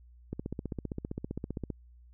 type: click train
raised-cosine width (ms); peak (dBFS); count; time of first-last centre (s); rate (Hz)
3; -22; 22; 0.33-1.703; 15.3
effects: added 60 Hz sine -53 dBFS peak until 2.13 s